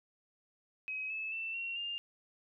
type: tone with pitch steps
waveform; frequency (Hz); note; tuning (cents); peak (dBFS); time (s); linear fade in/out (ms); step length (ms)
sine; 2540 / 2604 / 2669 / 2736 / 2805; D#7 / E7 / E7 / F7 / F7; +35 / -22 / +21 / -36 / +7; -36; 0.88-1.98; 0; 220
effects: none